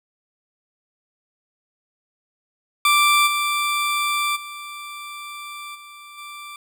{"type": "tone with level steps", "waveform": "20% pulse", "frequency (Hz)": 1174.7, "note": "D6", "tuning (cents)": 0, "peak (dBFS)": [-9, -15, -28, -35, -30], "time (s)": [2.85, 6.56], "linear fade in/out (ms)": 2, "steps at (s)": [3.26, 4.35, 5.74, 6.17], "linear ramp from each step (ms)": 20, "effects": []}